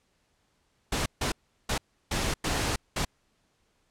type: noise bursts at uneven times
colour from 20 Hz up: pink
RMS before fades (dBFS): -28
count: 6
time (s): 0.92-1.06 / 1.21-1.32 / 1.69-1.78 / 2.11-2.34 / 2.44-2.76 / 2.96-3.05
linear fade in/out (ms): 5
effects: pink hiss -71 dBFS RMS until 3.9 s + low-pass 9000 Hz 12 dB/octave